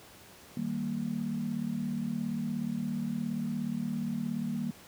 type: chord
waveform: sine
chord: Eb major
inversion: none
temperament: equal with one note detuned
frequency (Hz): 157.01 / 196 / 233.1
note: Eb3 / G3 / Bb3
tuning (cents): +16 / 0 / 0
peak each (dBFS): -38 / -35 / -33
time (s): 0.57-4.71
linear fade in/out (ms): 2
effects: pink hiss -53 dBFS RMS until 4.87 s + high-pass 80 Hz 12 dB/octave